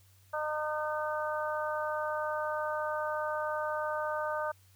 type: harmonic tone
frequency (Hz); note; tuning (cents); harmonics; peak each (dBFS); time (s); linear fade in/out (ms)
304.8; D#4; -36; 2 / 3 / 4 / 5; -34 / -37 / -37 / -39; 0.33-4.52; 10
effects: added 95 Hz sine -60 dBFS peak until 4.75 s + white hiss -66 dBFS RMS until 4.75 s